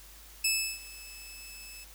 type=tone with ADSR envelope; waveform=15% pulse; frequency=2612 Hz; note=E7; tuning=17 cents flat; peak=-17 dBFS; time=0.44-1.85 s; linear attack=7 ms; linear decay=340 ms; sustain=-21 dB; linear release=19 ms; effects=added 50 Hz sine -53 dBFS peak until 1.94 s + white hiss -53 dBFS RMS until 1.94 s